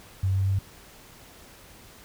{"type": "tone with pitch steps", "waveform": "sine", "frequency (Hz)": [95.5, 96.33, 97.17], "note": ["G2", "G2", "G2"], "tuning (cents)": [-45, -30, -15], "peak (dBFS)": -21, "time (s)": [0.23, 0.59], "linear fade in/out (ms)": 5, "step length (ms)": 120, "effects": ["pink hiss -50 dBFS RMS until 2.04 s"]}